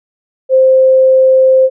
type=tone; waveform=sine; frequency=523.3 Hz; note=C5; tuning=in tune; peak=-4 dBFS; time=0.49-1.7 s; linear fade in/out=50 ms; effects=none